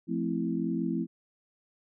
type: chord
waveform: sine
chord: F major seventh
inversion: none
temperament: equal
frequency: 174.61 / 220 / 261.6 / 329.6 Hz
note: F3 / A3 / C4 / E4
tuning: 0 / 0 / 0 / 0 cents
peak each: -33 dBFS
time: 0.07-1.07 s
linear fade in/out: 50 ms
effects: none